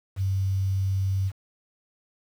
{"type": "tone with quantisation", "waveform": "sine", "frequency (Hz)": 96.2, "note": "G2", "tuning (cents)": -32, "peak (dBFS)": -22, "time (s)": [0.16, 1.32], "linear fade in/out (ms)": 50, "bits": 8, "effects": []}